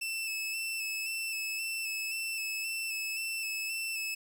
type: tone with vibrato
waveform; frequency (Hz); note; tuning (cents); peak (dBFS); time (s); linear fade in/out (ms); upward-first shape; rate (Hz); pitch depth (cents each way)
sawtooth; 2637; E7; 0; -30; 0.01-4.15; 10; square; 1.9; 23
effects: 10-bit